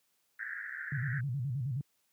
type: band-pass noise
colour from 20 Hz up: pink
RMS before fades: -41 dBFS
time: 0.39-1.21 s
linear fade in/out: 5 ms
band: 1500 to 1900 Hz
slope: 96 dB/octave
type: tone with vibrato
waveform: sine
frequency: 130.81 Hz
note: C3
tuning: in tune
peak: -31 dBFS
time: 0.92-1.81 s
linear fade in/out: 2 ms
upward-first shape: square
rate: 9.5 Hz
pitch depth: 150 cents each way
effects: white hiss -75 dBFS RMS until 2.12 s + high-pass 80 Hz 12 dB/octave